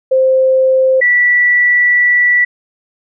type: tone pair in turn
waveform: sine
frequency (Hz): 523.3 / 1957.5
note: C5 / B6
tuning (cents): 0 / -16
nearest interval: octave + major seventh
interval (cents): 2284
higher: second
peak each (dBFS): -7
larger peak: neither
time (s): 0.11-1.01 / 1.01-2.45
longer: second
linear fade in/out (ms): 10
effects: none